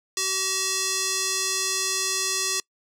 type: tone with band-pass filter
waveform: square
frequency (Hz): 380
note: F#4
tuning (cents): +46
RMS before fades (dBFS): -26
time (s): 0.17-2.6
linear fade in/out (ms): 2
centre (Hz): 6200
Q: 1.7
effects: noise-tail reverb RT60 0.1 s tail -25 dB re dry